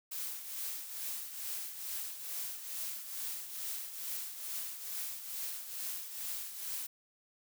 blue noise with tremolo, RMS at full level -38 dBFS, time 0.11-6.87 s, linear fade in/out 10 ms, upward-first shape triangle, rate 2.3 Hz, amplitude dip 65%, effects none

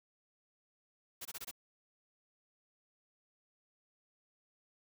white noise bursts, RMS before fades -44 dBFS, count 5, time 1.21-1.513 s, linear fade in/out 10 ms, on 43 ms, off 22 ms, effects none

